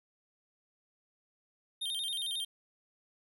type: tone with vibrato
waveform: square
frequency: 3414 Hz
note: G#7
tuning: 47 cents sharp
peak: -34 dBFS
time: 1.81-2.45 s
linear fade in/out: 10 ms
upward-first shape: square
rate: 11 Hz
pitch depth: 130 cents each way
effects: none